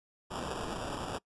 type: noise with sample-and-hold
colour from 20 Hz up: violet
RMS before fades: -38 dBFS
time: 0.3-1.19 s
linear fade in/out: 20 ms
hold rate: 2100 Hz
effects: noise-tail reverb RT60 0.1 s tail -24 dB re dry + resampled to 24000 Hz